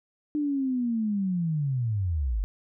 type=linear sweep; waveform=sine; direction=down; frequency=301.8 to 44.82 Hz; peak=-24 dBFS; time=0.35-2.44 s; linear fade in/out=0 ms; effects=none